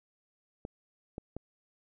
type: clicks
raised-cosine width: 2 ms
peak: -25 dBFS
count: 3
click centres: 0.651 / 1.181 / 1.366 s
effects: none